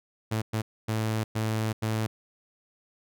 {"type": "tone bursts at uneven times", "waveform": "sawtooth", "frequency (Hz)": 110, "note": "A2", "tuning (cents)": 0, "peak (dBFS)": -22, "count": 5, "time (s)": [[0.31, 0.42], [0.53, 0.62], [0.88, 1.24], [1.35, 1.73], [1.82, 2.07]], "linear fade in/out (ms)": 10, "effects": []}